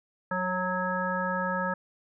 harmonic tone with a mistuned harmonic, 184.2 Hz, F#3, 7 cents flat, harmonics 1 / 3 / 5 / 7 / 9, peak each -33 / -33 / -33 / -33 / -33 dBFS, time 0.31-1.74 s, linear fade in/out 5 ms, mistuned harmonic 3, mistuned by -19 cents, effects none

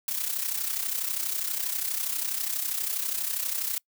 blue noise with amplitude modulation, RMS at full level -27 dBFS, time 0.08-3.78 s, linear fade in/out 2 ms, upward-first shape sine, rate 32.3 Hz, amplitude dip 65%, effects noise-tail reverb RT60 0.1 s tail -25 dB re dry

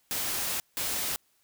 white noise bursts at uneven times, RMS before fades -31 dBFS, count 2, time 0.11-0.6 / 0.77-1.16 s, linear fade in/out 0 ms, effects white hiss -69 dBFS RMS until 1.43 s

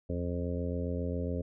harmonic tone with a mistuned harmonic, 87.31 Hz, F2, in tune, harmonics 1 / 2 / 3 / 4 / 5 / 6 / 7, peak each -34 / -38 / -38 / -47 / -40 / -40 / -45 dBFS, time 0.09-1.42 s, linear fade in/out 10 ms, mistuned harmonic 1, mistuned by -100 cents, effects none

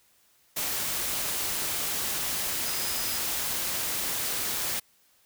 sine tone in noise, 5040 Hz, D#8, 21 cents sharp, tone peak -38 dBFS, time 2.66-3.19 s, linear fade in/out 10 ms, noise white, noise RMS -30 dBFS, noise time 0.56-4.8 s, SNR -11 dB, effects white hiss -64 dBFS RMS until 5.25 s

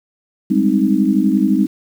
sine chord, Ab major seventh, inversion third, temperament equal, 196 / 207.7 / 261.6 / 311.1 Hz, G3 / Ab3 / C4 / Eb4, 0 / 0 / 0 / 0 cents, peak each -17 dBFS, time 0.5-1.67 s, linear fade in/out 10 ms, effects 7-bit

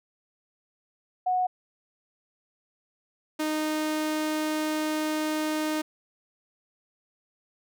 sine / sawtooth tone pair in turn, 734 / 308.6 Hz, F#5 / D#4, -14 / -14 cents, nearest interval octave + minor third, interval 1500 cents, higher first, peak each -22 dBFS, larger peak neither, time 1.26-1.47 / 3.39-5.82 s, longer second, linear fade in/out 10 ms, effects none

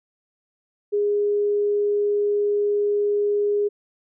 sine tone, 411.6 Hz, G#4, 16 cents flat, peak -18 dBFS, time 0.92-3.69 s, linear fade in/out 20 ms, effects none

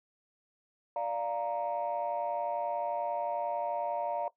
sine chord, Bb major, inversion first, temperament equal, 587.3 / 698.5 / 932.3 Hz, D5 / F5 / Bb5, 0 / 0 / 0 cents, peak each -34 dBFS, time 0.96-4.28 s, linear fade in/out 2 ms, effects noise-tail reverb RT60 0.1 s tail -17 dB re dry + tanh soft clip ceiling -24 dBFS

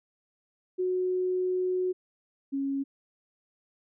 sine tone pair in turn, 367.1 / 275 Hz, F#4 / C#4, -14 / -14 cents, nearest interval perfect fourth, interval 500 cents, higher first, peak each -25 / -27 dBFS, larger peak first, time 0.78-1.93 / 2.52-2.84 s, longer first, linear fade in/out 20 ms, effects none

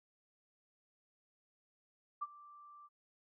sine tone with ADSR envelope, 1174.7 Hz, D6, in tune, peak -34 dBFS, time 2.21-2.89 s, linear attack 15 ms, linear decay 36 ms, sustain -20 dB, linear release 36 ms, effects none

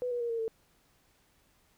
sine tone with pitch steps, 496.1 / 483.7 / 471.5 / 459.7 / 448.1 Hz, B4 / B4 / A#4 / A#4 / A4, +8 / -36 / +20 / -24 / +32 cents, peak -30 dBFS, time 0.02-0.48 s, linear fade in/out 0 ms, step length 92 ms, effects pink hiss -68 dBFS RMS until 1.77 s

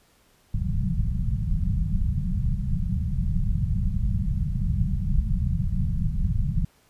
pink low-pass noise, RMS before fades -24 dBFS, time 0.54-6.65 s, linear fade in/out 5 ms, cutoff 200 Hz, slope 96 dB/octave, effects pink hiss -61 dBFS RMS until 6.89 s + resampled to 32000 Hz

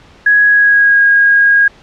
sine tone with pitch glide, 1667 to 1635.5 Hz, G#6 to G#6, +6 to -27 cents, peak -5 dBFS, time 0.26-1.68 s, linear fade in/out 5 ms, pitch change -33 cents, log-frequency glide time 0.46-1.02 s, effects pink hiss -42 dBFS RMS until 1.82 s + low-pass 4000 Hz 12 dB/octave

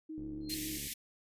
sine tone with vibrato, 311.1 Hz, D#4, in tune, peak -40 dBFS, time 0.09-0.78 s, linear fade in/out 10 ms, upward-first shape sine, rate 7.1 Hz, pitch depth 23 cents each way
click train, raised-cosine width 3 ms, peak -37 dBFS, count 50, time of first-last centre 0.18-0.87 s, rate 71 Hz
sine tone with exponential growth, 4186 Hz, C8, in tune, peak -33 dBFS, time 0.41-0.54 s, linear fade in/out 0 ms, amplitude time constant 27 ms
white band-stop noise, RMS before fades -40 dBFS, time 0.49-0.94 s, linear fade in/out 10 ms, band 340 to 1800 Hz, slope 96 dB/octave
effects resampled to 32000 Hz

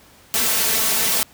white noise with comb filter, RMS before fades -19 dBFS, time 0.34-1.23 s, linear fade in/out 0 ms, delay 4.5 ms, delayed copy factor +0.85, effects pink hiss -49 dBFS RMS until 1.33 s + high-pass 60 Hz 12 dB/octave

